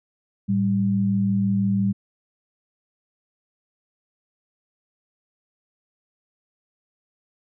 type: tone pair together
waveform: sine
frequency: 110 / 196 Hz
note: A2 / G3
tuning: 0 / 0 cents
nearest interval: minor seventh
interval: 1000 cents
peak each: -25 / -19 dBFS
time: 0.48-1.93 s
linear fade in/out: 20 ms
effects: none